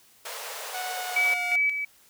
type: high-pass noise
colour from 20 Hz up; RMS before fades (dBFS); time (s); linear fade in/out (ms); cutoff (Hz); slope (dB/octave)
pink; -37; 0.25-1.34; 5; 440; 96
type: tone with pitch glide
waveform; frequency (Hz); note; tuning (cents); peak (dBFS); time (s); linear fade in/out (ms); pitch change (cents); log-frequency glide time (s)
sawtooth; 736 to 715; F#5 to F5; -9 to +41; -28; 0.74-1.56; 5; -50; 0.93-1.44
type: tone with tremolo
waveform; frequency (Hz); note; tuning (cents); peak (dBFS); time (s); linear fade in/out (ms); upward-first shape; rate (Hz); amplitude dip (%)
sine; 2289; D7; -45; -20; 1.16-1.85; 5; square; 2.8; 55
effects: white hiss -58 dBFS RMS until 2.09 s